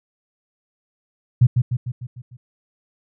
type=tone with echo; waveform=sine; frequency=122.7 Hz; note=B2; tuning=11 cents flat; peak=-8 dBFS; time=1.41-1.47 s; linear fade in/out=10 ms; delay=150 ms; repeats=6; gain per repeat=-5 dB; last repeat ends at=2.37 s; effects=none